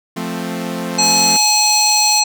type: chord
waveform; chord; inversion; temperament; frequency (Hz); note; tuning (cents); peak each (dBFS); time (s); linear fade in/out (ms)
sawtooth; F major; none; equal; 174.61 / 220 / 261.6; F3 / A3 / C4; 0 / 0 / 0; -21 / -21 / -22; 0.16-1.37; 10
type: harmonic tone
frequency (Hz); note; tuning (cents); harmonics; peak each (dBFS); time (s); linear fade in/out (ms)
848; G#5; +36; 1 / 3 / 5 / 7 / 9; -17 / -21 / -15 / -17 / -18; 0.98-2.24; 10
type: high-pass noise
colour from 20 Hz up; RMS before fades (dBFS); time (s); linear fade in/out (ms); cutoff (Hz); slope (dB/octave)
white; -27; 1-2.23; 50; 2700; 48
effects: none